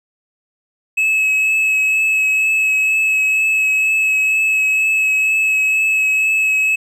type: tone with vibrato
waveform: triangle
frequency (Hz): 2581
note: E7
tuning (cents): -37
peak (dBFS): -11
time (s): 0.97-6.76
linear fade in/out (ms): 10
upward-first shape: triangle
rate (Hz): 2.1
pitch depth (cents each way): 16
effects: none